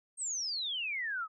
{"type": "exponential sweep", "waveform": "sine", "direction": "down", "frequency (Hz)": [8610, 1236], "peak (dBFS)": -33, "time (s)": [0.17, 1.28], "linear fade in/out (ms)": 50, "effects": []}